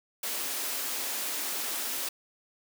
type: high-pass noise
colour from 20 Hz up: white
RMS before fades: -33 dBFS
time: 0.23-2.09 s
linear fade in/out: 5 ms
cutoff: 220 Hz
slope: 48 dB/octave
effects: none